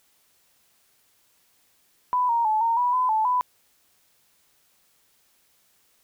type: tone with pitch steps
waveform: sine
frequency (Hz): 995 / 933 / 865 / 920 / 980 / 1009 / 873 / 996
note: B5 / A#5 / A5 / A#5 / B5 / B5 / A5 / B5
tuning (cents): +13 / +1 / -30 / -23 / -14 / +37 / -14 / +14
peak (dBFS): -19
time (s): 2.13-3.41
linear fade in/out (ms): 0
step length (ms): 160
effects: white hiss -64 dBFS RMS until 6.03 s

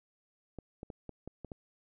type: clicks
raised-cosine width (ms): 2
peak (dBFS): -29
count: 7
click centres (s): 0.587 / 0.831 / 0.902 / 1.093 / 1.276 / 1.447 / 1.518
effects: none

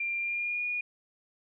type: tone with pitch glide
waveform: sine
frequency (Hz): 2383 to 2443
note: D7 to D#7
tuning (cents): +25 to -32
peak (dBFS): -29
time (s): 0-0.81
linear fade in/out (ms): 5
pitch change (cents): +43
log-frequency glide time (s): 0.19-0.64
effects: none

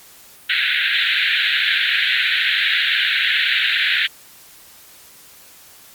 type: band-pass noise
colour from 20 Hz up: pink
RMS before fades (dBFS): -18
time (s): 0.49-4.07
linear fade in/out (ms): 10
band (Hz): 1500 to 4000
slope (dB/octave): 96
effects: white hiss -45 dBFS RMS until 5.94 s + Opus 48 kbps

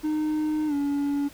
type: tone with pitch glide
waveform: triangle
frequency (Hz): 306.9 to 284.7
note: D#4 to C#4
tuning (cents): -24 to +46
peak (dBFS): -21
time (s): 0.03-1.29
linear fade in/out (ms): 20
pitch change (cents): -130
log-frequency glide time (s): 0.67-0.74
effects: pink hiss -49 dBFS RMS until 1.33 s

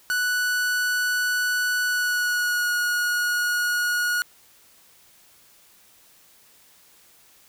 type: tone with pitch glide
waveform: 45% pulse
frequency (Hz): 1480 to 1447.9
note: F#6 to F#6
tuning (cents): 0 to -38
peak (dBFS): -21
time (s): 0.1-4.22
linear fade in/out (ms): 0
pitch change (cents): -38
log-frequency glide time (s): 1.84-2.72
effects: white hiss -55 dBFS RMS until 7.48 s

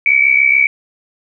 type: tone pair together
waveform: sine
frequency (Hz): 2252 / 2319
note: C#7 / D7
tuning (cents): +27 / -22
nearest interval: minor second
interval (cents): 51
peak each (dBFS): -11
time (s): 0.06-0.67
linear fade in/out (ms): 2
effects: none

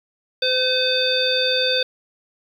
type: harmonic tone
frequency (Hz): 512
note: C5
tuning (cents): -38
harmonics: 1 / 3 / 5 / 7 / 9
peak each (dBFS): -22 / -27 / -27 / -21 / -24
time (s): 0.42-1.83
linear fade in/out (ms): 5
effects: 8-bit

